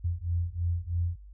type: beating tone pair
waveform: sine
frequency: 84.8 / 87.9 Hz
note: E2 / F2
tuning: +50 / +12 cents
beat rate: 3.1 Hz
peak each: -30 dBFS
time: 0.04-1.16 s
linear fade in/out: 10 ms
effects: added 50 Hz sine -45 dBFS peak until 1.33 s